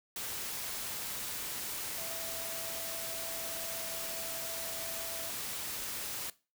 sine tone in noise, 661 Hz, E5, 5 cents sharp, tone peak -44 dBFS, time 1.98-5.3 s, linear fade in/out 2 ms, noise white, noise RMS -39 dBFS, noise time 0.16-6.3 s, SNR -8 dB, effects noise-tail reverb RT60 0.3 s tail -19 dB re dry

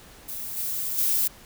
violet noise with level steps, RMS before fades -34 / -29 / -23 dBFS, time 0.28-1.28 s, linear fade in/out 10 ms, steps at 0.56 / 0.97 s, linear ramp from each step 20 ms, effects pink hiss -49 dBFS RMS until 1.45 s

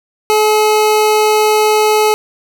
25% pulse tone, 427.9 Hz, A4, 48 cents flat, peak -5 dBFS, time 0.3-2.14 s, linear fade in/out 0 ms, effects none

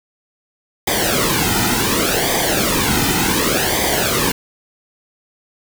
pink noise with flanger, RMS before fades -17 dBFS, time 0.87-4.32 s, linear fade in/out 5 ms, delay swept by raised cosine 0.72 to 1.82 ms, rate 0.68 Hz, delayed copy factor -0.75, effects none

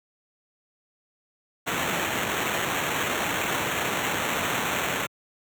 violet noise with sample-and-hold, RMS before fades -27 dBFS, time 1.66-5.07 s, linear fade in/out 20 ms, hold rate 4900 Hz, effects high-pass 100 Hz 12 dB/octave

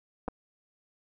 clicks, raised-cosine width 1 ms, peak -20 dBFS, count 2, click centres 0.28 / 0.284 s, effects none

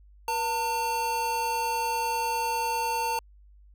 square tone pair together, 480.5 / 905 Hz, B4 / A5, -48 / +48 cents, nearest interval major seventh, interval 1096 cents, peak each -36 / -27 dBFS, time 0.28-3.19 s, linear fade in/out 2 ms, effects added 50 Hz sine -51 dBFS peak until 3.74 s

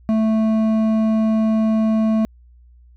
sine tone with hard clipping, 220 Hz, A3, in tune, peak -16 dBFS, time 0.09-2.25 s, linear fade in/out 0 ms, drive 8 dB, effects added 60 Hz sine -45 dBFS peak until 2.96 s

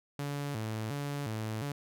sawtooth tone with vibrato, 125.3 Hz, B2, 25 cents sharp, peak -30 dBFS, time 0.19-1.72 s, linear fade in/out 2 ms, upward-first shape square, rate 1.4 Hz, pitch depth 230 cents each way, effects none

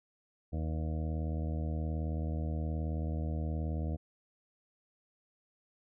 harmonic tone, 78.8 Hz, D#2, 23 cents sharp, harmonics 1 / 2 / 3 / 4 / 6 / 7 / 8 / 9, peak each -33 / -39 / -43 / -45 / -49 / -50 / -51 / -52 dBFS, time 0.52-3.97 s, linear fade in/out 20 ms, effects none

